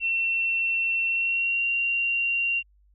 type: tone with pitch glide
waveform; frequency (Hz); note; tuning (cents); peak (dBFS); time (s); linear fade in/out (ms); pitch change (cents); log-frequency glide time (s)
sine; 2706 to 2761; E7 to F7; +45 to -20; -22; 0-2.63; 50; +35; 1.05-1.64
effects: added 50 Hz sine -57 dBFS peak until 2.94 s